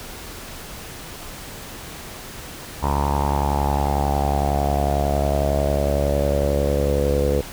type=tone with low-pass filter sweep; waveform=sawtooth; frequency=71 Hz; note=C#2; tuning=42 cents sharp; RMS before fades=-20 dBFS; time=2.82-7.42 s; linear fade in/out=20 ms; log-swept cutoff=960 to 480 Hz; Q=7.6; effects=pink hiss -36 dBFS RMS until 7.52 s